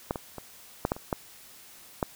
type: clicks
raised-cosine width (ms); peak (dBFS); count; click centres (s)
1; -13 / -19 / -23 / -10 / -11 / -26 / -12 / -11; 8; 0.109 / 0.158 / 0.383 / 0.851 / 0.919 / 0.965 / 1.128 / 2.028
effects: white hiss -51 dBFS RMS until 2.15 s